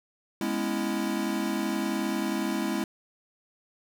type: chord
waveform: square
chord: C# minor seventh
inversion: second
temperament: equal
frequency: 207.7 / 246.9 / 277.2 / 329.6 Hz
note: G#3 / B3 / C#4 / E4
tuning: 0 / 0 / 0 / 0 cents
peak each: -32 / -35 / -35 / -32 dBFS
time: 0.41-2.84 s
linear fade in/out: 2 ms
effects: none